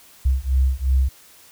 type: beating tone pair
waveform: sine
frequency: 64.4 / 67.2 Hz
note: C2 / C2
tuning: -27 / +47 cents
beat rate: 2.8 Hz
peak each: -19 dBFS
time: 0.25-1.09 s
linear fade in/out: 10 ms
effects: white hiss -49 dBFS RMS until 1.51 s